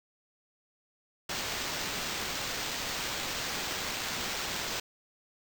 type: noise with sample-and-hold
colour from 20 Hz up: blue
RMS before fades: -35 dBFS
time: 1.29-4.8 s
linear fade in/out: 5 ms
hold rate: 11025 Hz
effects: none